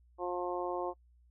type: harmonic tone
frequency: 178 Hz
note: F3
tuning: 33 cents sharp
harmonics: 2 / 3 / 4 / 5 / 6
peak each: -37 / -39 / -40 / -41 / -42 dBFS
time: 0.18-0.94 s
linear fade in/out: 50 ms
effects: noise-tail reverb RT60 0.1 s tail -26 dB re dry + added 60 Hz sine -61 dBFS peak until 1.3 s